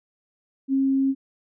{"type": "tone", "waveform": "sine", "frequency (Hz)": 269.6, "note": "C#4", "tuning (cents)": -48, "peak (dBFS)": -18, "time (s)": [0.68, 1.15], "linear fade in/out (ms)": 50, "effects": []}